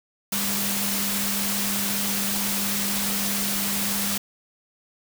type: tone in noise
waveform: sine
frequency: 200.7 Hz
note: G3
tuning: 41 cents sharp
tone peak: -30 dBFS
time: 0.32-4.18 s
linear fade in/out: 5 ms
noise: white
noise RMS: -26 dBFS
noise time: 0.32-4.18 s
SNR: -7 dB
effects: none